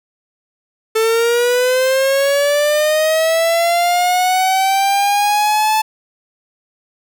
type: linear sweep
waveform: 45% pulse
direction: up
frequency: 440 to 874 Hz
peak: -12 dBFS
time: 0.95-5.82 s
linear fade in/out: 10 ms
effects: none